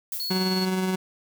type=noise with exponential decay; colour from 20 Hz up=violet; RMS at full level=-29 dBFS; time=0.12-0.77 s; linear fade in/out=1 ms; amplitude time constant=140 ms
type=tone; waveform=triangle; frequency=4374 Hz; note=C#8; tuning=24 cents flat; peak=-27 dBFS; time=0.2-0.65 s; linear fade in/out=0 ms
type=tone with tremolo; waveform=30% pulse; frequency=186.7 Hz; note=F#3; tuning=16 cents sharp; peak=-19 dBFS; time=0.3-0.96 s; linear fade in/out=10 ms; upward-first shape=triangle; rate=19 Hz; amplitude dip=35%
effects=none